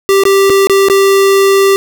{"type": "tone with dropouts", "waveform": "square", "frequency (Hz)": 392, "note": "G4", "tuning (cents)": 0, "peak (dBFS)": -6, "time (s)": [0.09, 1.76], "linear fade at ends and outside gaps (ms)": 0, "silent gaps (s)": [[0.236, 0.253], [0.497, 0.502], [0.671, 0.697], [0.885, 0.899]], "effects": []}